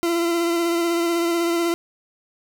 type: tone with vibrato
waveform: 40% pulse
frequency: 339.7 Hz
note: F4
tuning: 48 cents flat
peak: -18 dBFS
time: 0.03-1.74 s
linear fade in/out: 0 ms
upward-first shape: sine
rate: 16 Hz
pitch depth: 23 cents each way
effects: none